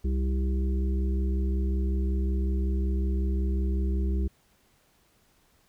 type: harmonic tone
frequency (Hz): 65.41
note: C2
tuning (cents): 0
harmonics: 1 / 3 / 5 / 6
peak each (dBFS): -24 / -34 / -38 / -40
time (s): 0.04-4.28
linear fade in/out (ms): 10
effects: pink hiss -65 dBFS RMS until 5.68 s